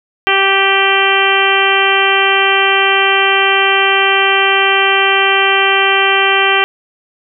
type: harmonic tone with a mistuned harmonic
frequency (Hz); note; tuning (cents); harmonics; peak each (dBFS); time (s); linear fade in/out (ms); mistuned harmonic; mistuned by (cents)
390; G4; -9; 1 / 2 / 3 / 4 / 5 / 6 / 7 / 8; -17 / -17 / -17 / -17 / -17 / -17 / -17 / -17; 0.27-6.64; 0; 6; +16
effects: none